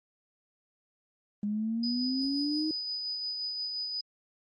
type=exponential sweep; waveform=sine; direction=up; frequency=204 to 316.6 Hz; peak=-28 dBFS; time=1.43-2.71 s; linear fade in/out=2 ms
type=tone with tremolo; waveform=sine; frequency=4978 Hz; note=D#8; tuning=in tune; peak=-31 dBFS; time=1.83-4.01 s; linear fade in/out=5 ms; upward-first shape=sine; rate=5.7 Hz; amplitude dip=30%
effects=tanh soft clip ceiling -19 dBFS + Opus 24 kbps